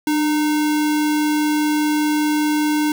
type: tone with sample-and-hold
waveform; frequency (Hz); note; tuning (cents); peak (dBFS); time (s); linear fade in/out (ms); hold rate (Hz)
sine; 300; D4; +37; -15; 0.07-2.92; 2; 1225
effects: none